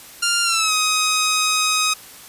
10% pulse tone with pitch glide, 1396.9 to 1259 Hz, F6 to D#6, 0 to +20 cents, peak -8 dBFS, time 0.22-1.94 s, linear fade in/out 10 ms, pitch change -180 cents, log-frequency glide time 0.43-0.73 s, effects white hiss -41 dBFS RMS until 2.28 s + resampled to 32000 Hz

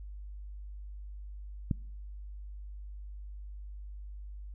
click, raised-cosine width 5 ms, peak -16 dBFS, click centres 1.712 s, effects noise-tail reverb RT60 0.7 s tail -25 dB re dry + added 50 Hz sine -41 dBFS peak until 4.54 s

